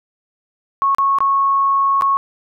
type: tone with dropouts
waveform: sine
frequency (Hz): 1100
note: C#6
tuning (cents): -14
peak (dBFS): -12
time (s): 0.82-2.17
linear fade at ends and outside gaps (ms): 0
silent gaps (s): 0.948-0.984 / 1.186-1.205 / 2.011-2.021
effects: none